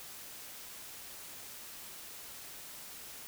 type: silence
effects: white hiss -48 dBFS RMS until 3.27 s